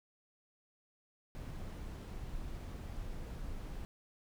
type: noise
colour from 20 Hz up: brown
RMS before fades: -43 dBFS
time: 1.35-3.85 s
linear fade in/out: 0 ms
effects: none